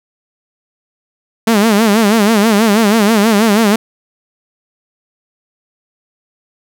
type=tone with vibrato; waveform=sawtooth; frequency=214.6 Hz; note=A3; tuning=43 cents flat; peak=-4 dBFS; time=1.47-3.76 s; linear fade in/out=5 ms; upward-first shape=sine; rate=6.2 Hz; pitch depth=130 cents each way; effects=none